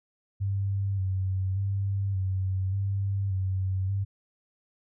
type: tone with vibrato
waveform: sine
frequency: 96.6 Hz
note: G2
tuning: 25 cents flat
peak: -25 dBFS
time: 0.4-4.05 s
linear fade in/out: 20 ms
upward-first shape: square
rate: 0.86 Hz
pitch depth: 35 cents each way
effects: none